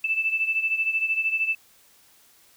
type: beating tone pair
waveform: sine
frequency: 2637 / 2650 Hz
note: E7 / E7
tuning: 0 / +9 cents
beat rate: 13 Hz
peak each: -23 / -28 dBFS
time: 0.04-1.55 s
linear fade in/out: 5 ms
effects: white hiss -57 dBFS RMS until 2.56 s